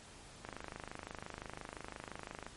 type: click train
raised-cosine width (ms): 0.5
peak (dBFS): -28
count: 53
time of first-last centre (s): 0.45-2.466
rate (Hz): 25.8
effects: pink hiss -55 dBFS RMS until 2.56 s + MP3 48 kbps